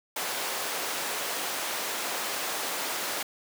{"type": "high-pass noise", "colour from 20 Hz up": "pink", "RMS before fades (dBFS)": -32, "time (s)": [0.16, 3.23], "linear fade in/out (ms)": 5, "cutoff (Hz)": 520, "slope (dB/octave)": 12, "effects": []}